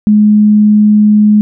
sine tone, 210.5 Hz, G#3, 24 cents sharp, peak -3 dBFS, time 0.07-1.41 s, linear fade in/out 0 ms, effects none

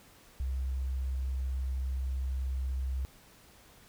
sine tone, 65.41 Hz, C2, in tune, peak -30 dBFS, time 0.4-3.05 s, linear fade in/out 0 ms, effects pink hiss -58 dBFS RMS until 3.88 s

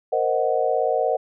sine chord, C half-diminished seventh, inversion third, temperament equal, 466.2 / 523.3 / 622.3 / 740 Hz, Bb4 / C5 / Eb5 / Gb5, 0 / 0 / 0 / 0 cents, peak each -24 dBFS, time 0.12-1.17 s, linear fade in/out 10 ms, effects none

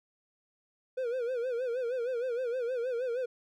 triangle tone with vibrato, 491.2 Hz, B4, 9 cents flat, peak -28 dBFS, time 0.97-3.26 s, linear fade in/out 10 ms, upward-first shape sine, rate 6.4 Hz, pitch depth 110 cents each way, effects none

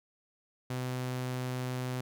sawtooth tone, 126.9 Hz, B2, 47 cents sharp, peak -29 dBFS, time 0.7-2.01 s, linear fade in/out 5 ms, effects none

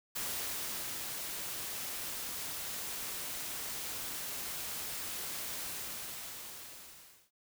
white noise with ADSR envelope, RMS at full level -37 dBFS, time 0.15-7.31 s, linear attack 12 ms, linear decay 820 ms, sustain -3 dB, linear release 1700 ms, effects none

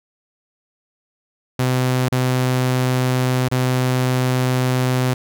sawtooth tone with dropouts, 127.5 Hz, C3, 44 cents flat, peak -12 dBFS, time 1.59-5.14 s, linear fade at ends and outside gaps 5 ms, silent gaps 2.087-2.121 / 3.485-3.514 s, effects none

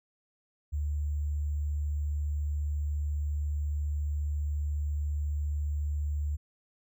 sine tone with sample-and-hold, 73.8 Hz, D2, 9 cents sharp, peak -28 dBFS, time 0.72-6.37 s, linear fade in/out 20 ms, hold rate 7350 Hz, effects none

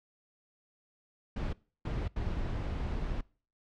brown noise bursts at uneven times, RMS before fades -34 dBFS, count 3, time 1.36-1.53 / 1.85-2.08 / 2.16-3.21 s, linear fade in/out 5 ms, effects noise-tail reverb RT60 0.4 s tail -23 dB re dry + low-pass 4000 Hz 12 dB/octave

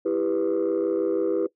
sine chord, E minor, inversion none, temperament just, 329.6 / 395.6 / 494.4 Hz, E4 / G4 / B4, 0 / +16 / +2 cents, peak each -24 dBFS, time 0.05-1.47 s, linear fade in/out 10 ms, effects noise-tail reverb RT60 0.1 s tail -19 dB re dry + tanh soft clip ceiling -17 dBFS

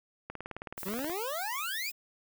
click train, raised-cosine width 0.5 ms, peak -24 dBFS, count 16, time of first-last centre 0.3-1.098 s, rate 18.8 Hz
violet noise, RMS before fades -42 dBFS, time 0.77-1.92 s, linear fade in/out 10 ms
25% pulse exponential sweep, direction up, 180.2 to 2577 Hz, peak -30 dBFS, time 0.85-1.91 s, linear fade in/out 20 ms
effects none

